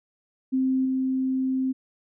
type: tone with level steps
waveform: sine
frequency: 261.6 Hz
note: C4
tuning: in tune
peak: -20 / -22 dBFS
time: 0.52-1.73 s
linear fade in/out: 20 ms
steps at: 0.85 s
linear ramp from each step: 5 ms
effects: none